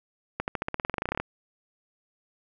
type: accelerating click train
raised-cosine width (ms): 0.5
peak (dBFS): -13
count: 18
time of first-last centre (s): 0.4-1.2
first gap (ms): 79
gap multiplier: 0.93
effects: none